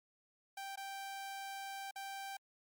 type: tone with dropouts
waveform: sawtooth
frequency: 784 Hz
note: G5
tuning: in tune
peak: -39 dBFS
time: 0.57-2.37 s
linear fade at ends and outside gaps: 5 ms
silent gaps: 0.758-0.773 / 1.911-1.958 s
effects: MP3 96 kbps